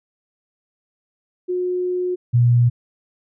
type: tone pair in turn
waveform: sine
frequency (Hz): 361.7 / 120.49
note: F#4 / B2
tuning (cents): -39 / -42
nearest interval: octave + perfect fifth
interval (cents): 1903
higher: first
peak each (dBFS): -19 / -11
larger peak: second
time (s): 1.48-2.16 / 2.33-2.7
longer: first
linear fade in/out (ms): 20
effects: none